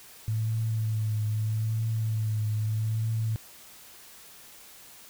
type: tone with vibrato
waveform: sine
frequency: 109.5 Hz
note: A2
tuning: 8 cents flat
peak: -25 dBFS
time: 0.28-3.36 s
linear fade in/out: 0 ms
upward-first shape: triangle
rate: 0.79 Hz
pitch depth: 43 cents each way
effects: white hiss -50 dBFS RMS until 5.09 s